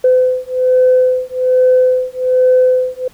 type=beating tone pair; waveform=sine; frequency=508 / 509.2 Hz; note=B4 / C5; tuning=+49 / -47 cents; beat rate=1.2 Hz; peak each=-11 dBFS; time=0.04-3.08 s; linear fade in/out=5 ms; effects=tanh soft clip ceiling -2 dBFS + pink hiss -47 dBFS RMS until 3.13 s